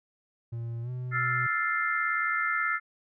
triangle tone with pitch glide, 116.54 to 125.63 Hz, A#2 to B2, 0 to +30 cents, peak -30 dBFS, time 0.52-1.47 s, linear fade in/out 10 ms, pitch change +130 cents, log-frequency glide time 0.82-0.9 s
sine chord, F major seventh, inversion third, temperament equal, 1318.5 / 1396.9 / 1760 / 2093 Hz, E6 / F6 / A6 / C7, 0 / 0 / 0 / 0 cents, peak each -31 dBFS, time 1.11-2.8 s, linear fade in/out 50 ms
effects none

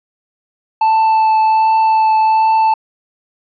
triangle tone with vibrato, 880 Hz, A5, in tune, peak -7 dBFS, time 0.81-2.74 s, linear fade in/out 5 ms, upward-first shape triangle, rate 1.3 Hz, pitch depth 11 cents each way, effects resampled to 11025 Hz

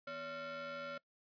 45% pulse ring-modulated tone, 406.7 Hz, G#4, 36 cents flat, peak -39 dBFS, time 0.07-0.98 s, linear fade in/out 5 ms, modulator 973 Hz, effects noise-tail reverb RT60 0.1 s tail -22 dB re dry + resampled to 11025 Hz

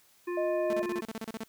harmonic tone, 352.2 Hz, F4, 15 cents sharp, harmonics 1 / 3 / 5 / 7, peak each -31 / -41 / -45 / -48 dBFS, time 0.27-1.01 s, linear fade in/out 10 ms
sine tone, 622.3 Hz, D#5, in tune, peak -28 dBFS, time 0.37-0.82 s, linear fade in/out 5 ms
sawtooth tone bursts, 222.6 Hz, A3, 20 cents sharp, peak -31 dBFS, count 12, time 0.7-1.436 s, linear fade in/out 2 ms, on 32 ms, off 32 ms
effects white hiss -63 dBFS RMS until 1.48 s

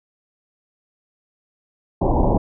pink low-pass noise, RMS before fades -17 dBFS, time 2.01-2.38 s, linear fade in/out 10 ms, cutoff 990 Hz, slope 96 dB/octave, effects none

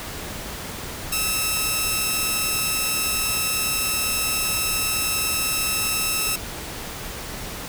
5% pulse tone pair together, 1285 / 2690 Hz, E6 / E7, -45 / +34 cents, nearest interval octave + minor second, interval 1279 cents, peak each -14 dBFS, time 1.12-6.36 s, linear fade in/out 5 ms, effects pink hiss -33 dBFS RMS until 7.68 s

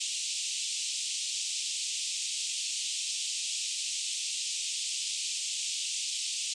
white band-pass noise, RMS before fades -34 dBFS, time 0-6.54 s, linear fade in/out 10 ms, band 2600 to 8400 Hz, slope 48 dB/octave, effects resampled to 24000 Hz

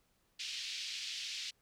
white band-pass noise, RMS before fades -42 dBFS, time 0.39-1.51 s, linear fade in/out 10 ms, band 2500 to 5000 Hz, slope 24 dB/octave, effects pink hiss -75 dBFS RMS until 1.61 s

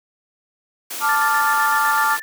white high-pass noise, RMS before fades -29 dBFS, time 0.9-2.2 s, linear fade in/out 10 ms, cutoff 230 Hz, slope 48 dB/octave
sine chord, D minor, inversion second, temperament equal, 880 / 1174.7 / 1396.9 Hz, A5 / D6 / F6, 0 / 0 / 0 cents, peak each -20 dBFS, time 1-2.18 s, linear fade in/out 50 ms
sine tone with tremolo, 1760 Hz, A6, in tune, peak -22 dBFS, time 1.09-2.22 s, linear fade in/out 0 ms, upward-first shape square, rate 7.9 Hz, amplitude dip 65%
effects none

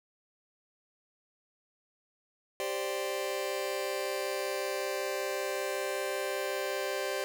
sawtooth chord, G suspended fourth, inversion none, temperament just, 392 / 522.7 / 588 Hz, G4 / C5 / D5, 0 / -2 / +2 cents, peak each -32 dBFS, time 2.6-7.24 s, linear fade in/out 0 ms, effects none

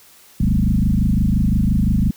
sine tone with frequency modulation, 124.5 Hz, B2, 14 cents sharp, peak -13 dBFS, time 0.4-2.11 s, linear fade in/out 5 ms, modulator 25.8 Hz, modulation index 4, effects white hiss -48 dBFS RMS until 2.16 s

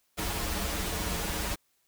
pink noise with comb filter, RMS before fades -32 dBFS, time 0.17-1.56 s, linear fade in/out 20 ms, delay 7.9 ms, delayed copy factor -1, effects white hiss -72 dBFS RMS until 1.87 s

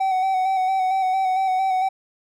triangle tone with vibrato, 757 Hz, F#5, 39 cents sharp, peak -16 dBFS, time 0-1.89 s, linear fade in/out 10 ms, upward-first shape square, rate 4.4 Hz, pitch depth 26 cents each way, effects none

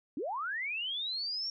sine linear sweep, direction up, 243.3 to 5588 Hz, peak -33 dBFS, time 0.17-1.5 s, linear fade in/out 2 ms, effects none

